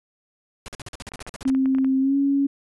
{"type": "noise bursts", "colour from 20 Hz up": "pink", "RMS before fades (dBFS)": -35, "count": 13, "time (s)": [0.66, 1.498], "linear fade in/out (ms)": 0, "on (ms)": 22, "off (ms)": 46}
{"type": "clicks", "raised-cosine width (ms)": 0.5, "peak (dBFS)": -23, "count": 10, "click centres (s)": [1.119, 1.193, 1.266, 1.453, 1.5, 1.549, 1.658, 1.749, 1.785, 1.846]}
{"type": "tone with pitch glide", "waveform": "sine", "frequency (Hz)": [265.1, 278.3], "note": ["C4", "C#4"], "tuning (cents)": [23, 7], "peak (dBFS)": -17, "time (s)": [1.45, 2.47], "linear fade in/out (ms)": 10, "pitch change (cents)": 84, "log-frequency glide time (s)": [2, 2.16]}
{"effects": ["resampled to 24000 Hz"]}